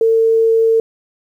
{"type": "tone", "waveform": "sine", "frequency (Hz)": 451, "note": "A4", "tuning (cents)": 43, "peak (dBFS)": -9, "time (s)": [0.01, 0.8], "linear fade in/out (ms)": 2, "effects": ["8-bit"]}